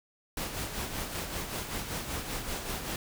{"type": "noise with tremolo", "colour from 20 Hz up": "pink", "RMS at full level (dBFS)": -34, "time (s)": [0.37, 2.96], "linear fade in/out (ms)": 2, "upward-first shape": "sine", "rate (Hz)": 5.2, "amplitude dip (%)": 50, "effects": []}